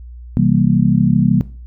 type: chord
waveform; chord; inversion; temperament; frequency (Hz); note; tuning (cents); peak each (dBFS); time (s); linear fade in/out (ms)
sine; C dominant seventh; none; just; 130.81 / 163.52 / 196.22 / 235.5; C3 / E3 / G3 / Bb3; 0 / -14 / +2 / +18; -16; 0.37-1.41; 0
effects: noise-tail reverb RT60 0.4 s tail -17 dB re dry + added 60 Hz sine -31 dBFS peak until 1.66 s